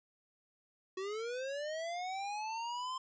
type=linear sweep; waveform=square; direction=up; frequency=370 to 1046.5 Hz; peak=-38 dBFS; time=0.97-2.98 s; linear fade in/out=5 ms; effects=resampled to 16000 Hz